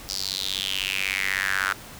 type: tone with high-pass filter sweep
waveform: square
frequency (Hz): 48.11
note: G1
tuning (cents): -32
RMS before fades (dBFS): -27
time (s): 0.09-1.73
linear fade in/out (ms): 0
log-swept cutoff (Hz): 5000 to 1400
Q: 5.3
effects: pink hiss -42 dBFS RMS until 1.99 s